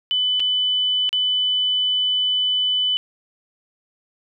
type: tone with dropouts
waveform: sine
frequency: 3000 Hz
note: F#7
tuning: 23 cents sharp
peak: -17 dBFS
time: 0.11-2.97 s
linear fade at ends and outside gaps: 0 ms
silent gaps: 0.397-0.402 / 1.092-1.129 s
effects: none